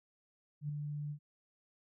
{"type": "tone with ADSR envelope", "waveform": "sine", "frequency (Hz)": 147.4, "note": "D3", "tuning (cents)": 7, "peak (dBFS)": -33, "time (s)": [0.61, 1.19], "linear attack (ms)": 81, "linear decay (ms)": 5, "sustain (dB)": -4, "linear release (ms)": 83, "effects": []}